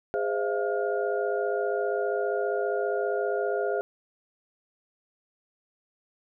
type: tone cluster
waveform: sine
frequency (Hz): 411.5 / 517 / 627 / 682 / 1422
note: G#4 / C5 / D#5 / F5 / F6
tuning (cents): -16 / -21 / +13 / -41 / +31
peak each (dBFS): -28 / -31 / -35 / -31 / -37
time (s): 0.14-3.81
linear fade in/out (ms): 0
effects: none